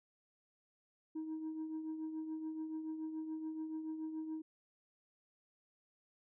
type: tone with tremolo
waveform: sine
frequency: 315.6 Hz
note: D#4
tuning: 25 cents sharp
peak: -35 dBFS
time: 1.15-4.42 s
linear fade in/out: 10 ms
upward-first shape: triangle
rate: 7 Hz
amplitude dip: 60%
effects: tanh soft clip ceiling -37 dBFS